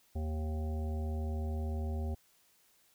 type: harmonic tone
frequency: 77.78 Hz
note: D#2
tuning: in tune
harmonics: 1 / 3 / 5 / 7 / 9 / 10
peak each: -33 / -43 / -47 / -50 / -52 / -53 dBFS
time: 0.15-2.15 s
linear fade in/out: 10 ms
effects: white hiss -68 dBFS RMS until 2.94 s